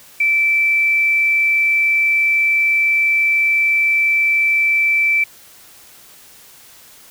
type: tone with quantisation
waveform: sine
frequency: 2327 Hz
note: D7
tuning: 17 cents flat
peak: -12 dBFS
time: 0.2-5.24 s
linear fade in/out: 5 ms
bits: 7
effects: white hiss -44 dBFS RMS until 7.1 s